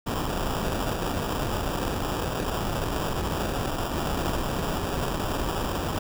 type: noise with sample-and-hold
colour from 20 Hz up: pink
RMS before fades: -28 dBFS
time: 0.06-5.99 s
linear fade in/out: 10 ms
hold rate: 2100 Hz
effects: none